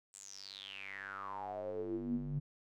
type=tone with band-pass filter sweep; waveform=square; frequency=49 Hz; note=G1; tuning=in tune; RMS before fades=-42 dBFS; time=0.13-2.4 s; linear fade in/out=20 ms; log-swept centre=8200 to 150 Hz; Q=9.7; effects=none